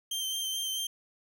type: tone with vibrato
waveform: sawtooth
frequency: 3136 Hz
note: G7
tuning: in tune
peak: -28 dBFS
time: 0.11-0.87 s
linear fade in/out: 5 ms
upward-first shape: sine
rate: 4.6 Hz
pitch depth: 19 cents each way
effects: none